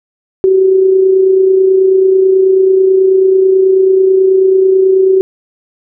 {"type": "tone with amplitude modulation", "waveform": "sine", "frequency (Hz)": 380, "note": "F#4", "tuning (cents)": 46, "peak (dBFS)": -3, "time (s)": [0.44, 5.21], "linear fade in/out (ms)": 0, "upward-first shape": "sine", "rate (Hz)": 29.2, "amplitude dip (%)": 40, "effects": []}